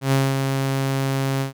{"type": "tone with ADSR envelope", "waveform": "sawtooth", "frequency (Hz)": 135.4, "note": "C#3", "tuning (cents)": -40, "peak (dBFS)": -11, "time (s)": [0.01, 1.53], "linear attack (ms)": 110, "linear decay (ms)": 220, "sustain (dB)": -5, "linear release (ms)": 120, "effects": []}